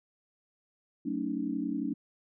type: chord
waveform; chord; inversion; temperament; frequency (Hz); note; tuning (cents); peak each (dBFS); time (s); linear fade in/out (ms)
sine; D# half-diminished seventh; first; just; 186.68 / 224 / 280 / 311.1; F#3 / A3 / C#4 / D#4; +16 / +31 / +18 / 0; -39 / -36 / -33 / -36; 1.05-1.94; 10
effects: none